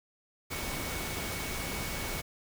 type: tone in noise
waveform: sine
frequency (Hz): 2228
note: C#7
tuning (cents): +8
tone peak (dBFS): -43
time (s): 0.5-2.22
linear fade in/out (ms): 20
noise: pink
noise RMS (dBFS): -36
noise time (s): 0.5-2.22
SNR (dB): -10
effects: none